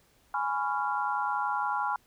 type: chord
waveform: sine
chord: C# dominant seventh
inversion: second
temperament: just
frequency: 831.5 / 997.9 / 1108.7 / 1385.9 Hz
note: G#5 / B5 / C#6 / E#6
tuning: +2 / +18 / 0 / -14 cents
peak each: -31 / -32 / -36 / -33 dBFS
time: 0.34-1.96 s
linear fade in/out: 2 ms
effects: pink hiss -65 dBFS RMS until 2.06 s